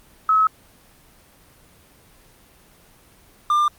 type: tone pair in turn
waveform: sine / triangle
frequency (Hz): 1287 / 1196.2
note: E6 / D6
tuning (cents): -42 / +31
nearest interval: minor second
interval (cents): 127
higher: first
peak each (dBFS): -13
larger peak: neither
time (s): 0.29-0.47 / 3.5-3.68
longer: neither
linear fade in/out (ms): 2
effects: pink hiss -52 dBFS RMS until 3.78 s + Opus 24 kbps